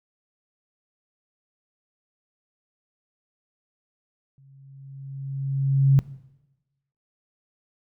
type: tone with exponential growth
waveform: sine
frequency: 136.6 Hz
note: C#3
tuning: 25 cents flat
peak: -11 dBFS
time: 4.38-5.99 s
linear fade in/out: 0 ms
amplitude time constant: 350 ms
effects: noise-tail reverb RT60 1.0 s tail -19 dB re dry